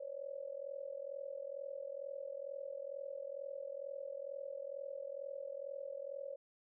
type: tone with amplitude modulation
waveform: sine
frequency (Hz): 554.4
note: C#5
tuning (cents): 0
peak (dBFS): -38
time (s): 0-6.36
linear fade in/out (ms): 10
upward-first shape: sine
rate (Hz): 42.2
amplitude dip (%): 90
effects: none